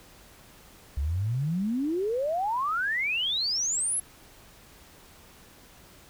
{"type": "exponential sweep", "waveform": "sine", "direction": "up", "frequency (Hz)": [65.41, 11250], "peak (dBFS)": -25, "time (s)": [0.97, 4], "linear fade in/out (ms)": 5, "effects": ["pink hiss -53 dBFS RMS until 6.09 s"]}